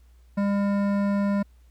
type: tone with hard clipping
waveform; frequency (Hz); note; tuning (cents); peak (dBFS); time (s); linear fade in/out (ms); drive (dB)
triangle; 201; G3; +44; -23; 0.37-1.43; 10; 18
effects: added 60 Hz sine -51 dBFS peak until 1.7 s + pink hiss -68 dBFS RMS until 1.7 s